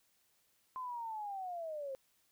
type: linear sweep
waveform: sine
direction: down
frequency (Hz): 1040 to 523.3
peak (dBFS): -39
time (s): 0.76-1.95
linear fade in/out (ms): 0
effects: white hiss -74 dBFS RMS until 2.31 s